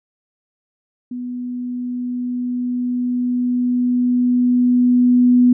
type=tone with level ramp; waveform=sine; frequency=246.9 Hz; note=B3; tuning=in tune; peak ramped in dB=-24 to -8 dBFS; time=1.11-5.53 s; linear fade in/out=5 ms; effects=none